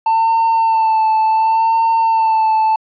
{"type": "tone with vibrato", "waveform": "triangle", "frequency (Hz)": 892, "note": "A5", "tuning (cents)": 23, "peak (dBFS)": -8, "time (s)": [0.06, 2.76], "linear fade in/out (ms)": 5, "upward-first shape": "sine", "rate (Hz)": 0.69, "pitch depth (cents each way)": 29, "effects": ["tanh soft clip ceiling -5 dBFS", "resampled to 11025 Hz"]}